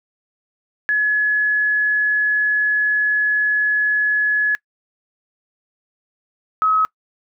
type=tone pair in turn; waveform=sine; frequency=1698 / 1278.8 Hz; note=G#6 / D#6; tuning=+38 / +47 cents; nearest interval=perfect fourth; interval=491 cents; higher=first; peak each=-14 / -13 dBFS; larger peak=second; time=0.89-4.55 / 6.62-6.85 s; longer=first; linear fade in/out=0 ms; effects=noise-tail reverb RT60 0.1 s tail -24 dB re dry